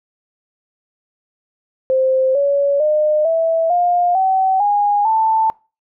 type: tone with pitch steps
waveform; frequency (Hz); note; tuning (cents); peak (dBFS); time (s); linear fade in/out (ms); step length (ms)
sine; 523.3 / 564.1 / 608.1 / 655.5 / 706.6 / 761.7 / 821.1 / 885.2; C5 / C#5 / D#5 / E5 / F5 / G5 / G#5 / A5; 0 / +30 / -40 / -10 / +20 / -50 / -20 / +10; -12; 1.9-5.5; 0; 450
effects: noise-tail reverb RT60 0.3 s tail -22 dB re dry